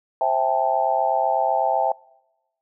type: chord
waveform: sine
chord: A minor seventh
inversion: first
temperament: just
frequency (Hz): 528 / 660 / 792 / 880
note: C5 / E5 / G5 / A5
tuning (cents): +16 / +2 / +18 / 0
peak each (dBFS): -27 / -22 / -21 / -24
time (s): 0.21-1.92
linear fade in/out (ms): 2
effects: noise-tail reverb RT60 1.0 s tail -25 dB re dry